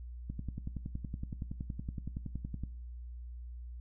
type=click train; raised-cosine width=5 ms; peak=-26 dBFS; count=26; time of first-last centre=0.3-2.636 s; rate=10.7 Hz; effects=noise-tail reverb RT60 0.6 s tail -19 dB re dry + added 60 Hz sine -42 dBFS peak until 3.8 s